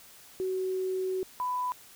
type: tone pair in turn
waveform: sine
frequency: 374.7 / 996.3 Hz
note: F#4 / B5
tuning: +22 / +15 cents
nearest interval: octave + perfect fourth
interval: 1693 cents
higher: second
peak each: -28 dBFS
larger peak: neither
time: 0.4-1.23 / 1.4-1.72 s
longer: first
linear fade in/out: 0 ms
effects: white hiss -53 dBFS RMS until 1.95 s